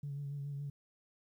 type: tone with vibrato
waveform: sine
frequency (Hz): 142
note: C#3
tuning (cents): +42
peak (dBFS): -37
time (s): 0.03-0.7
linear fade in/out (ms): 5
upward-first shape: sine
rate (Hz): 7.1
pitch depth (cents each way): 30
effects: tanh soft clip ceiling -34 dBFS + 12-bit